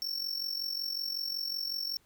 square tone with amplitude modulation, 5450 Hz, F8, 43 cents flat, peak -30 dBFS, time 0.02-1.97 s, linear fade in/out 0 ms, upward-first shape sine, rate 45.4 Hz, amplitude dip 70%, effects pink hiss -67 dBFS RMS until 2.05 s

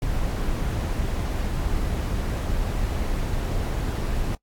brown noise, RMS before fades -25 dBFS, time 0.02-4.35 s, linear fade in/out 2 ms, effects noise-tail reverb RT60 0.1 s tail -23 dB re dry + AAC 64 kbps

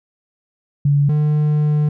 sine / triangle tone pair in turn, 143 / 150.12 Hz, D3 / D3, -46 / +38 cents, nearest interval minor second, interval 84 cents, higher second, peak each -11 dBFS, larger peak neither, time 0.85-1.09 / 1.09-1.89 s, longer second, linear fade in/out 5 ms, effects none

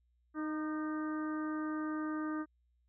harmonic tone with a mistuned harmonic, 309.2 Hz, D#4, 11 cents flat, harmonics 1 / 2 / 3 / 4 / 5 / 6, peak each -35 / -49 / -51 / -44 / -48 / -55 dBFS, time 0.34-2.46 s, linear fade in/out 50 ms, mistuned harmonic 4, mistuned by -27 cents, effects added 60 Hz sine -70 dBFS peak until 2.88 s

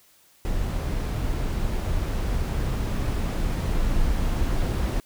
brown noise with level ramp, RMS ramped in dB -26 to -23 dBFS, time 0.45-5 s, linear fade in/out 0 ms, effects white hiss -58 dBFS RMS until 5.05 s

